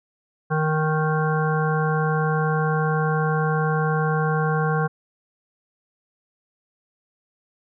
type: harmonic tone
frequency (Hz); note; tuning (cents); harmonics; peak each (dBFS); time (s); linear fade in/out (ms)
155.7; D#3; +2; 1 / 3 / 5 / 7 / 9 / 10; -21 / -26 / -28 / -29 / -31 / -31; 0.5-4.88; 20
effects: none